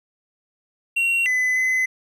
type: tone with pitch steps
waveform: triangle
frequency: 2742 / 2011 / 2031 Hz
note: F7 / B6 / B6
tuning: -32 / +31 / +48 cents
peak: -16 dBFS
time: 0.96-1.86 s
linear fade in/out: 10 ms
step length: 300 ms
effects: none